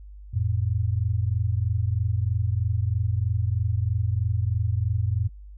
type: tone pair together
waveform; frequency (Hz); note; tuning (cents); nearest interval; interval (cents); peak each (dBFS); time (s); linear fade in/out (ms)
sine; 89 / 112.13; F2 / A2; +33 / +33; major third; 400; -24; 0.33-5.29; 20
effects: added 50 Hz sine -40 dBFS peak until 5.57 s